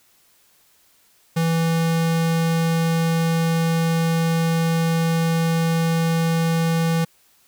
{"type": "tone", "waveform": "square", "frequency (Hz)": 164.81, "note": "E3", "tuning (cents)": 0, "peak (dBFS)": -18, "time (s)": [1.36, 7.05], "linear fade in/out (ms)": 10, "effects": ["white hiss -58 dBFS RMS until 7.47 s"]}